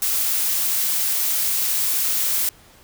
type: noise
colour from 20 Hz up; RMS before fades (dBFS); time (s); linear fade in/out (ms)
blue; -21; 0.02-2.49; 2
effects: pink hiss -50 dBFS RMS until 2.83 s